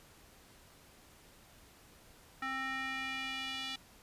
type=tone with band-pass filter sweep; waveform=square; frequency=265.1 Hz; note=C4; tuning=23 cents sharp; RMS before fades=-39 dBFS; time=2.42-3.76 s; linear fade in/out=5 ms; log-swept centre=1600 to 3400 Hz; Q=2.5; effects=pink hiss -60 dBFS RMS until 4.02 s + resampled to 32000 Hz